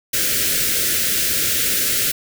white band-stop noise, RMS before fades -19 dBFS, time 0.13-2.12 s, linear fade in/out 10 ms, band 580 to 1400 Hz, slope 48 dB/octave, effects none

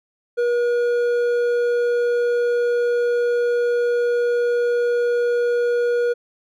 triangle tone with hard clipping, 480.2 Hz, B4, 49 cents flat, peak -18 dBFS, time 0.37-6.14 s, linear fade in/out 20 ms, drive 9 dB, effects none

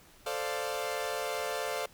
sawtooth chord, D minor seventh, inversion second, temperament equal, 440 / 523.3 / 587.3 / 698.5 Hz, A4 / C5 / D5 / F5, 0 / 0 / 0 / 0 cents, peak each -34 dBFS, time 0.26-1.86 s, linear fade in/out 5 ms, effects pink hiss -58 dBFS RMS until 1.93 s

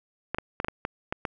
clicks, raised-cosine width 0.5 ms, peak -13 dBFS, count 8, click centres 0.346 / 0.385 / 0.601 / 0.646 / 0.684 / 0.851 / 1.125 / 1.252 s, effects none

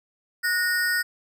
square ring-modulated tone, 1654 Hz, G#6, 8 cents flat, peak -19 dBFS, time 0.43-1.03 s, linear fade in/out 20 ms, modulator 195 Hz, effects none

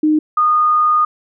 sine tone pair in turn, 307 / 1228 Hz, D#4 / D#6, -23 / -23 cents, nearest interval 2 octaves, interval 2400 cents, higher second, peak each -10 dBFS, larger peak neither, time 0.03-0.19 / 0.37-1.05 s, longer second, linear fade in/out 5 ms, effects none

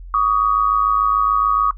sine tone pair together, 1136 / 1242.9 Hz, C#6 / D#6, +42 / -2 cents, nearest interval major second, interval 156 cents, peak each -16 / -17 dBFS, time 0.14-1.71 s, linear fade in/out 2 ms, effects noise-tail reverb RT60 0.1 s tail -17 dB re dry + added 43 Hz sine -32 dBFS peak until 1.77 s

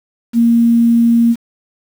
sine tone with quantisation, 233.1 Hz, A#3, in tune, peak -7 dBFS, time 0.33-1.36 s, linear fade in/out 50 ms, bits 6, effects none

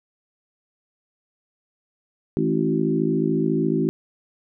harmonic tone with a mistuned harmonic, 54 Hz, A1, 32 cents flat, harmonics 3 / 4 / 5 / 6 / 7, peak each -25 / -25 / -25 / -25 / -25 dBFS, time 2.37-3.89 s, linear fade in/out 0 ms, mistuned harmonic 6, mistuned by +24 cents, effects none

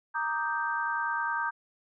sine chord, Eb major seventh, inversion second, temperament equal, 932.3 / 1174.7 / 1244.5 / 1568 Hz, Bb5 / D6 / Eb6 / G6, 0 / 0 / 0 / 0 cents, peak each -32 / -37 / -36 / -31 dBFS, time 0.14-1.51 s, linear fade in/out 20 ms, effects none

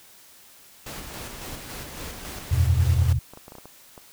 pink noise with tremolo, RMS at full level -36 dBFS, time 0.86-3.13 s, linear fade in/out 5 ms, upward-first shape square, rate 3.6 Hz, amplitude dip 30%
sine chord, E suspended second, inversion none, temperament equal, 82.41 / 92.5 / 123.47 Hz, E2 / F#2 / B2, 0 / 0 / 0 cents, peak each -20 / -22 / -23 dBFS, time 2.51-3.19 s, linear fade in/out 10 ms
clicks, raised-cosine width 1 ms, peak -28 dBFS, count 10, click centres 3.02 / 3.11 / 3.336 / 3.374 / 3.481 / 3.521 / 3.553 / 3.584 / 3.656 / 3.978 s
effects white hiss -51 dBFS RMS until 4.12 s

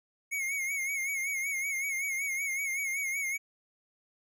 square tone with vibrato, 2187 Hz, C#7, 24 cents flat, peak -31 dBFS, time 0.31-3.38 s, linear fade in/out 20 ms, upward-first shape sine, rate 5.3 Hz, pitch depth 67 cents each way, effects none

